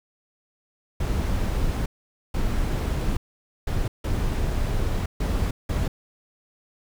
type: noise bursts at uneven times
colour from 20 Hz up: brown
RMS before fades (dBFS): -24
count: 6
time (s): 1-1.86 / 2.34-3.17 / 3.67-3.88 / 4.04-5.06 / 5.2-5.51 / 5.69-5.88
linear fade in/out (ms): 5
effects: none

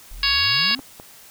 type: exponential sweep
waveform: triangle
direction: up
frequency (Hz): 32.69 to 285.2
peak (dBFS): -31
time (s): 0.11-0.8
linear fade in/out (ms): 0
type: harmonic tone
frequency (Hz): 557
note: C#5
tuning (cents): +8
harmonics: 2 / 3 / 4 / 5 / 6 / 7 / 8 / 9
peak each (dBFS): -29 / -26 / -27 / -23 / -29 / -25 / -23 / -23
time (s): 0.23-0.75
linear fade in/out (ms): 2
type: clicks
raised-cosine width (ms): 1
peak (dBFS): -23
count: 3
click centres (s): 0.712 / 0.792 / 0.999
effects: white hiss -46 dBFS RMS until 1.3 s

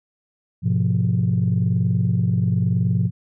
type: chord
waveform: sine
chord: F diminished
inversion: first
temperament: just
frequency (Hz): 104.77 / 125.72 / 174.61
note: Ab2 / Cb3 / F3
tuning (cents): +16 / +31 / 0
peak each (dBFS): -20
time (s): 0.62-3.11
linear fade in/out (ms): 50
effects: tanh soft clip ceiling -10 dBFS

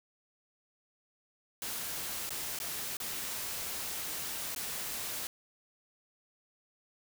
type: noise with dropouts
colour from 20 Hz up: white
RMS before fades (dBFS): -38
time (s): 1.62-5.27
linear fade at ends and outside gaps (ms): 1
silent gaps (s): 2.293-2.305 / 2.588-2.6 / 2.969-3.001 / 4.548-4.561
effects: none

